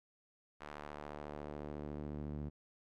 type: tone with band-pass filter sweep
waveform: sawtooth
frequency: 74.1 Hz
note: D2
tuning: 16 cents sharp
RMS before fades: -45 dBFS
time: 0.6-2.5 s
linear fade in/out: 20 ms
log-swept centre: 1300 to 180 Hz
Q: 0.9
effects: none